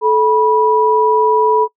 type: tone pair together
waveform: sine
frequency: 434.1 / 975.9 Hz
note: A4 / B5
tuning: -23 / -21 cents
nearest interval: octave + major second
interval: 1402 cents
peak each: -12 dBFS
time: 0.01-1.68 s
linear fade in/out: 50 ms
effects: noise-tail reverb RT60 0.1 s tail -24 dB re dry